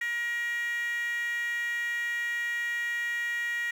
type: tone with high-pass filter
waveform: 10% pulse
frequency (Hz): 474.1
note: A#4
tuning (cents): +29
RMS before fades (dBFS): -31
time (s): 0.01-3.71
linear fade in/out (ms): 5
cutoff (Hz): 1900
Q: 9.1
effects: none